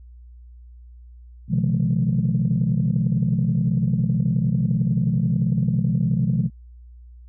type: tone cluster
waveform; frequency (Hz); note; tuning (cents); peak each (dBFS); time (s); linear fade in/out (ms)
sine; 125.5 / 136.9 / 156.4 / 174.7 / 211.8; B2 / C#3 / D#3 / F3 / G#3; +28 / -21 / +9 / +1 / +34; -22 / -26 / -24 / -22 / -25; 1.48-6.5; 50
effects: tanh soft clip ceiling -10 dBFS + added 60 Hz sine -41 dBFS peak until 7.28 s